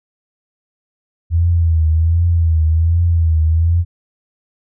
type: tone with vibrato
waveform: sine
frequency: 82.41 Hz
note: E2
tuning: in tune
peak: -10 dBFS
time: 1.3-3.85 s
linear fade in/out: 50 ms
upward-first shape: triangle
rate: 1.3 Hz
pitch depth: 83 cents each way
effects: none